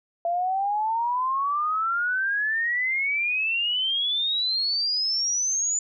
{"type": "exponential sweep", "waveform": "sine", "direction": "up", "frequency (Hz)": [676, 7040], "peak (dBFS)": -22, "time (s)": [0.25, 5.79], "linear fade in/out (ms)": 2, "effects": []}